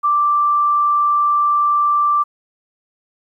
sine tone, 1174.7 Hz, D6, in tune, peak -12 dBFS, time 0.03-2.24 s, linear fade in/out 20 ms, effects 9-bit

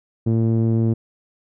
sawtooth tone with low-pass filter, 113.4 Hz, A#2, 47 cents flat, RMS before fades -18 dBFS, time 0.26-0.94 s, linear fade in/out 10 ms, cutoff 320 Hz, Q 1.4, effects none

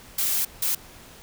blue noise bursts at uneven times, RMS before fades -24 dBFS, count 2, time 0.18-0.45 / 0.62-0.75 s, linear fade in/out 5 ms, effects pink hiss -47 dBFS RMS until 1.22 s

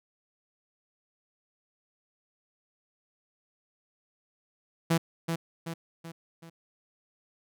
sawtooth tone with echo, 165.8 Hz, E3, 10 cents sharp, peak -18 dBFS, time 4.9-4.98 s, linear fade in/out 10 ms, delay 380 ms, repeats 4, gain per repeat -6 dB, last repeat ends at 6.5 s, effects none

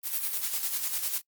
blue noise with tremolo, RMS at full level -29 dBFS, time 0.03-1.22 s, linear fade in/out 50 ms, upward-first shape square, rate 10 Hz, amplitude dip 50%, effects noise-tail reverb RT60 0.1 s tail -24 dB re dry + Opus 32 kbps

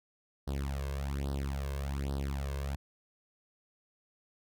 sawtooth tone with flanger, 69.2 Hz, C#2, 2 cents flat, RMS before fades -35 dBFS, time 0.47-2.76 s, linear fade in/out 10 ms, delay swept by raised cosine 0.21 to 1.91 ms, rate 1.2 Hz, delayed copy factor +0.9, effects none

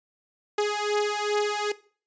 sawtooth beating tone pair, 415.4 / 417.9 Hz, G#4 / G#4, 0 / +11 cents, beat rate 2.5 Hz, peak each -23 dBFS, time 0.58-1.72 s, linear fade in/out 5 ms, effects noise-tail reverb RT60 0.4 s tail -18 dB re dry + resampled to 16000 Hz

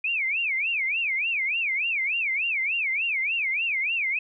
sine tone with vibrato, 2402 Hz, D7, 38 cents sharp, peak -23 dBFS, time 0.04-4.19 s, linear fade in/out 5 ms, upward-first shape sine, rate 3.4 Hz, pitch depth 260 cents each way, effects none

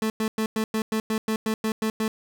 30% pulse tone bursts, 219.1 Hz, A3, 7 cents flat, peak -20 dBFS, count 12, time 0.02-2.08 s, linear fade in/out 2 ms, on 80 ms, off 100 ms, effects none

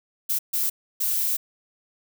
violet noise bursts at uneven times, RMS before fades -24 dBFS, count 3, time 0.29-0.39 / 0.53-0.7 / 1-1.37 s, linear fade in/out 10 ms, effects none

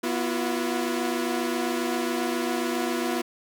sawtooth tone cluster, 244 / 336.9 / 364.3 Hz, B3 / E4 / F#4, -21 / +38 / -27 cents, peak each -25 / -25 / -27 dBFS, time 0.03-3.22 s, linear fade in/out 10 ms, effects none

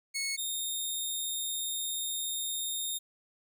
15% pulse tone pair in turn, 2195 / 3677 Hz, C#7 / A#7, -18 / -24 cents, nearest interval major sixth, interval 894 cents, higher second, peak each -25 dBFS, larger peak neither, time 0.14-0.37 / 0.37-2.99 s, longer second, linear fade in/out 20 ms, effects none

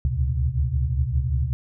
sine tone cluster, 67.8 / 73.1 / 80.3 / 116.5 / 128 Hz, C#2 / D2 / E2 / A#2 / C3, -38 / -7 / -45 / -1 / -38 cents, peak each -26 / -24 / -31 / -29 / -26 dBFS, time 0.05-1.53 s, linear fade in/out 0 ms, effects none

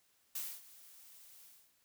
blue noise with ADSR envelope, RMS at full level -39 dBFS, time 0.35-1.73 s, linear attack 5 ms, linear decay 250 ms, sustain -19 dB, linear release 280 ms, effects white hiss -73 dBFS RMS until 1.84 s

